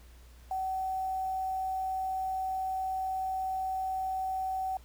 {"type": "tone with quantisation", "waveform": "sine", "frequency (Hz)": 758, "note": "F#5", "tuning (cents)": 42, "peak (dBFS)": -30, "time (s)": [0.51, 4.77], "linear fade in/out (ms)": 2, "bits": 9, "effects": ["added 60 Hz sine -51 dBFS peak until 4.84 s", "pink hiss -61 dBFS RMS until 4.84 s"]}